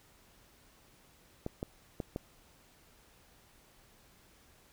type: clicks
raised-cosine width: 2 ms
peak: -22 dBFS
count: 4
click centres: 1.464 / 1.629 / 2.002 / 2.161 s
effects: pink hiss -63 dBFS RMS until 4.72 s